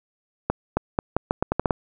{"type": "accelerating click train", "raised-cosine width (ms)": 1, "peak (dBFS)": -6, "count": 10, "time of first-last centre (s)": [0.5, 1.708], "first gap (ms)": 270, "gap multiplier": 0.81, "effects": []}